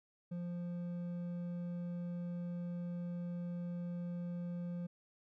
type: tone with hard clipping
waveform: triangle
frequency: 174.61 Hz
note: F3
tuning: in tune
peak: -40 dBFS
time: 0.31-4.87 s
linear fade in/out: 10 ms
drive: 9 dB
effects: none